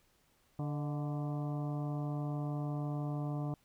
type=harmonic tone with a mistuned harmonic; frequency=146.2 Hz; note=D3; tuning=7 cents flat; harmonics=1 / 2 / 3 / 4 / 5 / 6 / 7 / 8; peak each=-35 / -41 / -51 / -48 / -48 / -56 / -53 / -56 dBFS; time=0.59-3.54 s; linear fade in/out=2 ms; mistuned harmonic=4; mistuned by=+59 cents; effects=pink hiss -71 dBFS RMS until 3.64 s